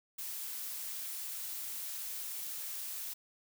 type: noise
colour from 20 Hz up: blue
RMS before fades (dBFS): -41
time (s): 0.18-3.14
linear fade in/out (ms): 10
effects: none